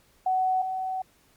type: tone pair in turn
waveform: sine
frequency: 748 / 752.8 Hz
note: F#5 / F#5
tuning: +19 / +30 cents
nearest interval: unison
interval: 11 cents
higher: second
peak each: -21 / -27 dBFS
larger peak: first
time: 0.26-0.62 / 0.62-1.02 s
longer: second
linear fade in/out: 5 ms
effects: pink hiss -62 dBFS RMS until 1.36 s + MP3 96 kbps